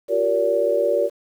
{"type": "tone cluster", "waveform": "sine", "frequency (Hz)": [351.2, 388.2, 466.3, 573], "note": ["F4", "G4", "A#4", "D5"], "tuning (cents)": [10, -17, 1, -43], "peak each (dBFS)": [-27, -25, -22, -19], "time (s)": [0.08, 1.1], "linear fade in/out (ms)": 50, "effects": ["8-bit"]}